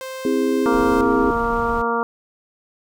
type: tone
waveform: sawtooth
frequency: 523.3 Hz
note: C5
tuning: in tune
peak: -25 dBFS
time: 0.01-1.01 s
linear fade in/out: 0 ms
type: chord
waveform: sine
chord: C augmented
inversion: none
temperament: just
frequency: 261.6 / 327 / 408.8 Hz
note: C4 / E4 / G#4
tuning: 0 / -14 / -27 cents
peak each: -20 / -23 / -20 dBFS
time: 0.25-1.31 s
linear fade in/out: 2 ms
type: harmonic tone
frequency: 233.1 Hz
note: A#3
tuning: in tune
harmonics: 1 / 2 / 3 / 4 / 5 / 6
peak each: -27 / -23 / -29 / -24 / -24 / -27 dBFS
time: 0.66-2.03 s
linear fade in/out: 0 ms
type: noise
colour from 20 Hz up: brown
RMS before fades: -31 dBFS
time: 0.72-1.82 s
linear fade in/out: 5 ms
effects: none